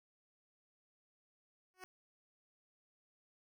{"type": "tone with exponential growth", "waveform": "10% pulse", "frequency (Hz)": 370, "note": "F#4", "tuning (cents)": 0, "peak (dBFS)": -37, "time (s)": [1.74, 1.84], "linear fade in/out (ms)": 0, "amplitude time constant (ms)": 21, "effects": []}